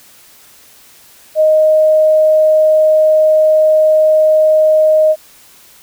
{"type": "tone", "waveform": "sine", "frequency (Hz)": 622.3, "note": "D#5", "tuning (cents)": 0, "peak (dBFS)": -6, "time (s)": [1.35, 5.16], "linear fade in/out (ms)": 50, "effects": ["white hiss -43 dBFS RMS until 5.82 s"]}